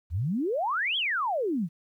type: exponential two-way sweep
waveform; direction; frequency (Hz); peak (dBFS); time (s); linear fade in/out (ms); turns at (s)
sine; up then down; 72.5 to 3427 to 150.6; -25; 0.1-1.69; 50; 0.97
effects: 11-bit